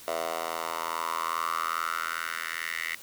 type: tone with high-pass filter sweep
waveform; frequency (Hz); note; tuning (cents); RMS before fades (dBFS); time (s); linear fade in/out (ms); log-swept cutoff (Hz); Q
10% pulse; 82.41; E2; 0; -32; 0.08-2.95; 0; 670 to 2000; 5.3
effects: white hiss -48 dBFS RMS until 3.02 s